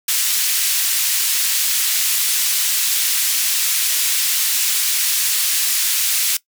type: band-pass noise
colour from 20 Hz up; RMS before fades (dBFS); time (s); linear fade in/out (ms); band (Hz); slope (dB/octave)
white; -18; 0.08-6.37; 5; 2300 to 16000; 12
effects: noise-tail reverb RT60 0.1 s tail -19 dB re dry